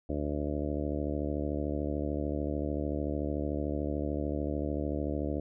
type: harmonic tone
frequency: 73.5 Hz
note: D2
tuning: 2 cents sharp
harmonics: 1 / 2 / 3 / 4 / 5 / 6 / 7 / 8 / 9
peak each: -35 / -40 / -40 / -35 / -40 / -44 / -40 / -41 / -44 dBFS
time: 0.09-5.4 s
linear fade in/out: 5 ms
effects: none